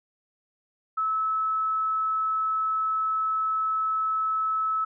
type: tone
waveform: sine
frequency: 1300 Hz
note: E6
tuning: 24 cents flat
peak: -23 dBFS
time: 0.97-4.85 s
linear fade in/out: 10 ms
effects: none